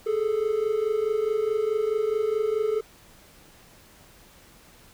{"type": "tone pair together", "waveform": "triangle", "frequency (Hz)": [415.3, 440], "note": ["G#4", "A4"], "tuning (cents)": [0, 0], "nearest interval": "minor second", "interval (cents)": 100, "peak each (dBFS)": [-25, -22], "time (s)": [0.06, 2.81], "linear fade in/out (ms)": 10, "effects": ["pink hiss -53 dBFS RMS until 4.93 s"]}